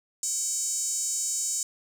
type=tone with high-pass filter; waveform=5% pulse; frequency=764 Hz; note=G5; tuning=45 cents flat; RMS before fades=-29 dBFS; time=0.23-1.63 s; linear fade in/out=2 ms; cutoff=7000 Hz; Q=4.9; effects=none